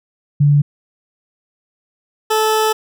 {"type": "tone pair in turn", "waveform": ["sine", "20% pulse"], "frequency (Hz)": [144.9, 435.6], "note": ["D3", "A4"], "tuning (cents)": [-23, -17], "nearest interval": "octave + perfect fifth", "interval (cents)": 1906, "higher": "second", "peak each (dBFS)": -8, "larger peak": "neither", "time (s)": [[0.4, 0.62], [2.3, 2.73]], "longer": "second", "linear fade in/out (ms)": 10, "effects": []}